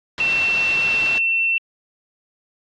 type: low-pass noise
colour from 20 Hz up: white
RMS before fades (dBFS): -31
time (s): 0.18-1.18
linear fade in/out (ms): 0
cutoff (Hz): 4200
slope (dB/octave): 24
type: tone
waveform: sine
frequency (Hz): 2696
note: E7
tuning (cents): +38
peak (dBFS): -16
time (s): 0.2-1.58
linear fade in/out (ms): 2
effects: AAC 64 kbps